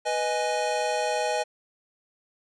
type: chord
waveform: square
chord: G# minor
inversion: first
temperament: equal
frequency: 493.9 / 622.3 / 830.6 Hz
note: B4 / D#5 / G#5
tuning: 0 / 0 / 0 cents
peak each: -31 / -29 / -29 dBFS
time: 0.05-1.44 s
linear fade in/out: 20 ms
effects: resampled to 22050 Hz